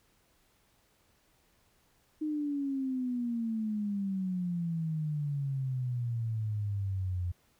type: exponential sweep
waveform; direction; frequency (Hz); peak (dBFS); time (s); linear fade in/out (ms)
sine; down; 310 to 87.31; -30; 2.21-7.32; 10
effects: pink hiss -69 dBFS RMS until 7.59 s